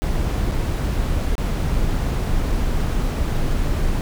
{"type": "noise with dropouts", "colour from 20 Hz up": "brown", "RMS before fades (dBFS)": -20, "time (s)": [0.02, 4.01], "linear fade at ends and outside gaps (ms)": 0, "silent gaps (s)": [[0.514, 0.519], [1.353, 1.381], [1.743, 1.747], [3.077, 3.081]], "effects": []}